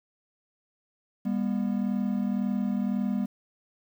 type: tone pair together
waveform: triangle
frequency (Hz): 200.6 / 242.5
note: G3 / B3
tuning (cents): +40 / -31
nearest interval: minor third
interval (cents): 329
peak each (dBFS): -25 / -27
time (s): 1.25-3.26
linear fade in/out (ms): 10
effects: 9-bit